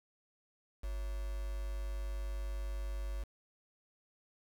sine tone with quantisation, 50 Hz, G1, 35 cents sharp, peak -36 dBFS, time 0.83-3.24 s, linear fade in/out 10 ms, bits 8, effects none

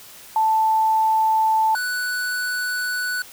sine / square tone pair in turn, 880 / 1484.7 Hz, A5 / F#6, 0 / +6 cents, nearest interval major sixth, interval 906 cents, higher second, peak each -15 / -23 dBFS, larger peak first, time 0.36-1.75 / 1.75-3.22 s, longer second, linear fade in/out 2 ms, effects white hiss -43 dBFS RMS until 3.32 s

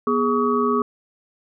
sine tone cluster, 243.5 / 414.6 / 1132 / 1266 Hz, B3 / G#4 / C#6 / D#6, -24 / -3 / +36 / +30 cents, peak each -22 / -21 / -22 / -27 dBFS, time 0.07-0.82 s, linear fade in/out 2 ms, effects none

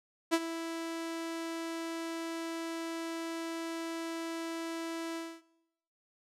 sawtooth tone with ADSR envelope, 330.1 Hz, E4, 2 cents sharp, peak -19 dBFS, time 0.31-5.42 s, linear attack 28 ms, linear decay 49 ms, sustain -13 dB, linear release 260 ms, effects noise-tail reverb RT60 0.9 s tail -20 dB re dry + low-pass 11000 Hz 12 dB/octave

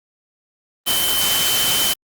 sine tone in noise, 3066 Hz, G7, 39 cents flat, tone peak -20 dBFS, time 0.86-1.94 s, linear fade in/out 20 ms, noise white, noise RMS -19 dBFS, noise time 0.86-1.94 s, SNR -4 dB, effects Opus 32 kbps

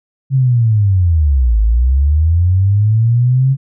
sine linear two-way sweep, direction down then up, 137 to 51.91 to 137 Hz, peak -8 dBFS, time 0.3-3.57 s, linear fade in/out 50 ms, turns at 1.6 s, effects none

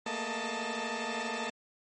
15% pulse tone cluster, 223.3 / 235.8 / 423.2 / 621 / 885 Hz, A3 / A#3 / G#4 / D#5 / A5, +26 / +20 / +33 / -3 / +10 cents, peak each -34 / -33 / -38 / -34 / -31 dBFS, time 0.06-1.5 s, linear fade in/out 5 ms, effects MP3 32 kbps

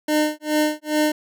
25% pulse tone with tremolo, 303.7 Hz, D#4, 42 cents flat, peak -12 dBFS, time 0.08-1.12 s, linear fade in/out 5 ms, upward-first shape sine, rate 2.4 Hz, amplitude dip 100%, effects none

